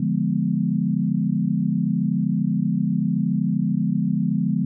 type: chord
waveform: sine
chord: D diminished seventh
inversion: none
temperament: equal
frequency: 146.83 / 174.61 / 207.7 / 246.9 Hz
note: D3 / F3 / Ab3 / Cb4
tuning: 0 / 0 / 0 / 0 cents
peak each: -26 / -23 / -23 / -26 dBFS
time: 0-4.65 s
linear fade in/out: 5 ms
effects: none